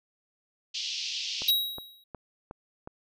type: band-pass noise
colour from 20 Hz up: pink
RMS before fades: -34 dBFS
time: 0.74-1.51 s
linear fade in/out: 10 ms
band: 2700 to 5800 Hz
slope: 48 dB/octave
type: click train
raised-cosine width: 1 ms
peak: -26 dBFS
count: 5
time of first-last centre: 1.42-2.875 s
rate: 2.75 Hz
type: tone with exponential decay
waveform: square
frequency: 3835 Hz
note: A#7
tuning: 48 cents sharp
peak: -19 dBFS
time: 1.48-2.04 s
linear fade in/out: 5 ms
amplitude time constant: 120 ms
effects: none